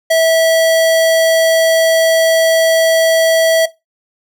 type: tone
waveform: square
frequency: 652 Hz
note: E5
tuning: 19 cents flat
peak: -9 dBFS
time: 0.1-3.66 s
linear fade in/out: 10 ms
effects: noise-tail reverb RT60 0.2 s tail -17 dB re dry